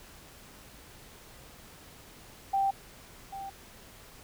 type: tone with echo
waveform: sine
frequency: 784 Hz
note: G5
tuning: in tune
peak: -24 dBFS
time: 2.53-2.71 s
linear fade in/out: 10 ms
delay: 790 ms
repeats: 1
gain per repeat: -13 dB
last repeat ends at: 3.5 s
effects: pink hiss -52 dBFS RMS until 4.23 s